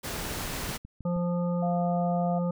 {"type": "noise", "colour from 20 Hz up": "pink", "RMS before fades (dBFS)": -34, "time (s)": [0.03, 0.78], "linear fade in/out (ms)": 20}
{"type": "click train", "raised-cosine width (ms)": 5, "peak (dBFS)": -30, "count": 6, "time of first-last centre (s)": [0.38, 1.164], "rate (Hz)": 6.38}
{"type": "harmonic tone", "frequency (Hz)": 174.9, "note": "F3", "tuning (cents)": 3, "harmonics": [1, 3, 5, 7], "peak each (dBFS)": [-26, -32, -42, -42], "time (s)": [1.05, 2.51], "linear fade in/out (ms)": 5}
{"type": "tone", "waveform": "sine", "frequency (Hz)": 698.5, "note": "F5", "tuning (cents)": 0, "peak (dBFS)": -29, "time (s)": [1.62, 2.39], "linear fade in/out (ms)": 10}
{"effects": []}